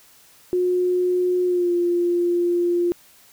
sine tone with pitch glide, 361.1 to 348.8 Hz, F#4 to F4, -42 to -2 cents, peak -17 dBFS, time 0.53-2.92 s, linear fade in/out 0 ms, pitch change -60 cents, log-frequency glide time 1.45-1.72 s, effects white hiss -52 dBFS RMS until 3.32 s

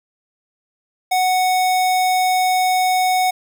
square tone, 740 Hz, F#5, in tune, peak -15 dBFS, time 1.11-3.31 s, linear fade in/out 10 ms, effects 9-bit

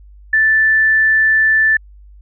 sine tone, 1760 Hz, A6, in tune, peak -9 dBFS, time 0.33-1.77 s, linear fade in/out 5 ms, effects added 50 Hz sine -38 dBFS peak until 2.21 s

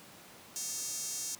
square tone with high-pass filter, 247.3 Hz, B3, 3 cents sharp, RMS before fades -38 dBFS, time 0.56-1.35 s, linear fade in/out 0 ms, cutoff 6500 Hz, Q 2.9, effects pink hiss -53 dBFS RMS until 1.39 s + high-pass 150 Hz 12 dB/octave

